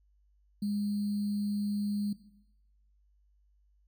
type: tone with sample-and-hold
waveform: sine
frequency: 205 Hz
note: G#3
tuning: 22 cents flat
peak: -29 dBFS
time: 0.62-2.13 s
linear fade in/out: 5 ms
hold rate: 4410 Hz
effects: noise-tail reverb RT60 0.9 s tail -17 dB re dry + added 50 Hz sine -64 dBFS peak until 3.87 s